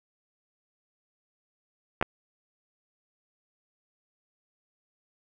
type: clicks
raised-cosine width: 0.5 ms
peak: -10 dBFS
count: 2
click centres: 2.013 / 2.026 s
effects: none